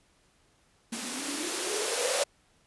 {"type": "noise with band-pass filter sweep", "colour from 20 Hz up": "violet", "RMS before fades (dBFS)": -31, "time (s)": [0.92, 2.24], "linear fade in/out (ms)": 10, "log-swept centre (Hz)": [220, 570], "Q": 9.9, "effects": ["pink hiss -66 dBFS RMS until 2.66 s", "resampled to 24000 Hz"]}